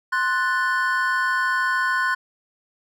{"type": "chord", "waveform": "triangle", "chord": "F# diminished", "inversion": "second", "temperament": "equal", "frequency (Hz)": [1046.5, 1480, 1760], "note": ["C6", "F#6", "A6"], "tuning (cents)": [0, 0, 0], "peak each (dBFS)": [-22, -20, -25], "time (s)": [0.12, 2.15], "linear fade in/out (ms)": 10, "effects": []}